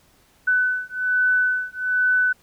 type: beating tone pair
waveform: sine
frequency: 1500 / 1501.2 Hz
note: F#6 / F#6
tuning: +23 / +25 cents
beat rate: 1.2 Hz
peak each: -21 dBFS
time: 0.47-2.33 s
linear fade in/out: 10 ms
effects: pink hiss -58 dBFS RMS until 2.42 s